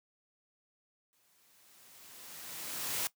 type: noise with exponential growth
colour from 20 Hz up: white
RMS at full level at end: -33 dBFS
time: 1.13-3.07 s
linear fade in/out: 0 ms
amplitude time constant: 420 ms
effects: noise-tail reverb RT60 0.1 s tail -18 dB re dry + high-pass 100 Hz 12 dB/octave